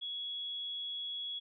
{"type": "tone", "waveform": "sine", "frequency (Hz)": 3353, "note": "G#7", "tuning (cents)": 16, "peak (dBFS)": -37, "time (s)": [0.01, 1.4], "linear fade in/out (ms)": 20, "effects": []}